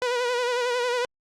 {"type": "tone with vibrato", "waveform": "sawtooth", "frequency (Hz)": 490, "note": "B4", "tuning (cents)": -14, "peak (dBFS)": -19, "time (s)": [0.02, 1.05], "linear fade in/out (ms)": 0, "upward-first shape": "sine", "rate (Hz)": 11, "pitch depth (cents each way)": 51, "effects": ["low-pass 6000 Hz 12 dB/octave", "Opus 48 kbps"]}